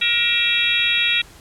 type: harmonic tone with a mistuned harmonic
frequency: 473.8 Hz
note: A#4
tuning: 28 cents sharp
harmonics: 3 / 4 / 5 / 6 / 7 / 8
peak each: -30 / -26 / -22 / -22 / -21 / -22 dBFS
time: 0.01-1.22 s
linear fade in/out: 10 ms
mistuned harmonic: 6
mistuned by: -97 cents
effects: pink hiss -45 dBFS RMS until 1.4 s + low-pass 12000 Hz 12 dB/octave